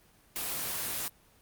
white noise, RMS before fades -34 dBFS, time 0.36-1.08 s, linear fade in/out 0 ms, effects pink hiss -62 dBFS RMS until 1.41 s + Opus 24 kbps

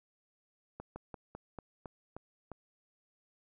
slowing click train, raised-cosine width 1 ms, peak -29 dBFS, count 8, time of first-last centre 0.8-2.517 s, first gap 160 ms, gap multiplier 1.14, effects none

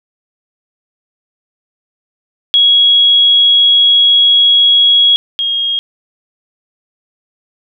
sine tone pair in turn, 3322 / 3259 Hz, G#7 / G#7, 0 / -33 cents, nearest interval unison, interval 33 cents, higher first, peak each -5 / -12 dBFS, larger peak first, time 2.54-5.16 / 5.39-5.79 s, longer first, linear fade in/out 0 ms, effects none

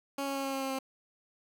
15% pulse tone with pitch steps, 277.2 / 275.3 / 273.4 / 271.5 / 269.6 / 267.8 / 265.9 Hz, C#4 / C#4 / C#4 / C#4 / C#4 / C4 / C4, 0 / -12 / -24 / -36 / -48 / +40 / +28 cents, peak -26 dBFS, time 0.18-0.789 s, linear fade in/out 5 ms, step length 87 ms, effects none

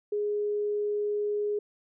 sine tone, 415.3 Hz, G#4, in tune, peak -26 dBFS, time 0.12-1.59 s, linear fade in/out 5 ms, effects none

